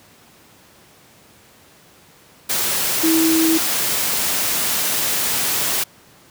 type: tone in noise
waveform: sine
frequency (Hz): 323.9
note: E4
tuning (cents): -30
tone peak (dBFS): -14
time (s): 3.03-3.58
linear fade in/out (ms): 10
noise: white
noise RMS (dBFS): -20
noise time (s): 2.49-5.84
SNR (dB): +3
effects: pink hiss -49 dBFS RMS until 6.3 s + high-pass 100 Hz 12 dB/octave